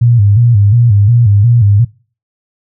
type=tone with vibrato; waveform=sine; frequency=110 Hz; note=A2; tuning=in tune; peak=-4 dBFS; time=0.01-1.85 s; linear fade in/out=10 ms; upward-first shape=square; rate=2.8 Hz; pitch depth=140 cents each way; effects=noise-tail reverb RT60 0.4 s tail -25 dB re dry